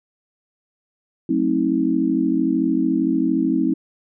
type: chord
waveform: sine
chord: F# diminished seventh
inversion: none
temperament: just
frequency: 185 / 222 / 266.4 / 319.7 Hz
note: F#3 / A3 / C4 / Eb4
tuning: 0 / +16 / +31 / +47 cents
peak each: -26 / -25 / -20 / -20 dBFS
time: 1.29-3.74 s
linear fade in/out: 5 ms
effects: none